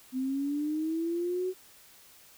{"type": "linear sweep", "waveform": "sine", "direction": "up", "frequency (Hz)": [253.9, 375.1], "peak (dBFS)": -28, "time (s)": [0.12, 1.54], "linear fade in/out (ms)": 50, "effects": ["white hiss -56 dBFS RMS until 2.37 s"]}